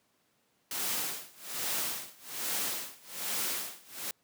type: noise with tremolo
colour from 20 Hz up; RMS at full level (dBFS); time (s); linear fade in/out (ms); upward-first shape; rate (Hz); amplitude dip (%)
white; -32; 0.71-4.11; 2; sine; 1.2; 95
effects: pink hiss -72 dBFS RMS until 4.23 s + high-pass 150 Hz 12 dB/octave